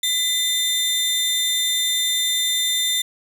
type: tone pair together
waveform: sawtooth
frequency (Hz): 2015 / 3590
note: B6 / A7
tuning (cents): +34 / +34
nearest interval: minor seventh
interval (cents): 1000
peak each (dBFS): -25 / -16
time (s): 0.03-3.02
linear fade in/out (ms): 5
effects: none